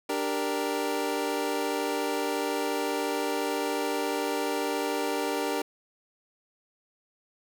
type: chord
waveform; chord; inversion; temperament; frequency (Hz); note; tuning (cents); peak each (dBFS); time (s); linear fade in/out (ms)
25% pulse; G minor; second; equal; 293.7 / 392 / 466.2; D4 / G4 / Bb4; 0 / 0 / 0; -28; 0.09-5.62; 5
effects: none